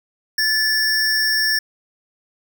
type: tone pair together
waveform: square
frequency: 1740 / 5514 Hz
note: A6 / F8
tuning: -20 / -23 cents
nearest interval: octave + minor sixth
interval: 1997 cents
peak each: -19 / -20 dBFS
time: 0.38-1.59 s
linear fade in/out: 5 ms
effects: none